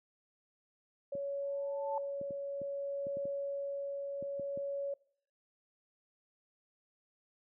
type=tone with tremolo; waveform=sine; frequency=560 Hz; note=C#5; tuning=18 cents sharp; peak=-34 dBFS; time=1.12-4.94 s; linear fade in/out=5 ms; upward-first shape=triangle; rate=0.59 Hz; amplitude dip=30%
type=clicks; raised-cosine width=3 ms; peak=-32 dBFS; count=10; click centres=1.152 / 2.213 / 2.307 / 2.616 / 3.068 / 3.17 / 3.254 / 4.225 / 4.396 / 4.574 s
type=tone with exponential growth; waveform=sine; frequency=880 Hz; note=A5; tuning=in tune; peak=-32 dBFS; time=1.42-1.98 s; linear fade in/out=2 ms; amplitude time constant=120 ms
effects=noise-tail reverb RT60 0.6 s tail -23 dB re dry + high-pass 150 Hz 12 dB/octave